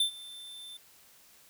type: tone with ADSR envelope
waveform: square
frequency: 3552 Hz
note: A7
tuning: 16 cents sharp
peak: -23 dBFS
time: 0-0.77 s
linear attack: 4 ms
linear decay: 100 ms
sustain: -21 dB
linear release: 3 ms
effects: white hiss -59 dBFS RMS until 1.49 s